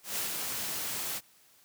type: noise with ADSR envelope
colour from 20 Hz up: white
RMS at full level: -32 dBFS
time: 0.03-1.21 s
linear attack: 150 ms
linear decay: 98 ms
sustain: -3 dB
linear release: 44 ms
effects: white hiss -62 dBFS RMS until 1.64 s + high-pass 80 Hz 12 dB/octave